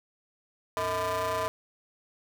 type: ring-modulated tone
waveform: 30% pulse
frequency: 186.2 Hz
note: F#3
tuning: 11 cents sharp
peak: -22 dBFS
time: 0.77-1.48 s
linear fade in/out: 0 ms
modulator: 823 Hz
effects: none